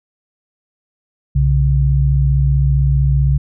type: tone pair together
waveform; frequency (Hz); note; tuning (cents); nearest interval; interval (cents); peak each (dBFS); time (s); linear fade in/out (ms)
sine; 63.07 / 138.59; B1 / C#3; +37 / 0; octave + major second; 1363; -13; 1.35-3.38; 10
effects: none